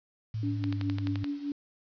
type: tone with pitch glide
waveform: sine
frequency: 109.4 to 102.07 Hz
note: A2 to G#2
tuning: -9 to -30 cents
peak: -30 dBFS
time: 0.34-1.24 s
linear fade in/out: 5 ms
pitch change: -121 cents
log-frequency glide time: 0.46-0.81 s
type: tone with tremolo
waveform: sine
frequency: 286.6 Hz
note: D4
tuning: 42 cents flat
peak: -28 dBFS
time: 0.43-1.52 s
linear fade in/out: 2 ms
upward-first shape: triangle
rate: 4.9 Hz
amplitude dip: 80%
type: click train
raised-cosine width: 0.2 ms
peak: -20 dBFS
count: 8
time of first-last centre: 0.64-1.243 s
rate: 11.6 Hz
effects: resampled to 11025 Hz + 9-bit